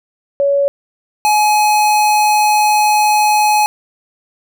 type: tone pair in turn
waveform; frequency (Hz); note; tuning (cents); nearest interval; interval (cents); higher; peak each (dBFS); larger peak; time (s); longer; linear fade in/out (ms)
sine / square; 562 / 844.3; C#5 / G#5; +24 / +28; perfect fifth; 704; second; -10; neither; 0.4-0.68 / 1.25-3.66; second; 0
effects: none